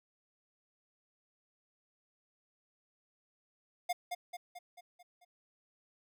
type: tone with echo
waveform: square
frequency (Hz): 710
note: F5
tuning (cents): +28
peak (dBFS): -31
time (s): 3.89-3.93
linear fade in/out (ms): 10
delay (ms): 220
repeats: 6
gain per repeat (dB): -5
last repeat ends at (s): 5.25
effects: none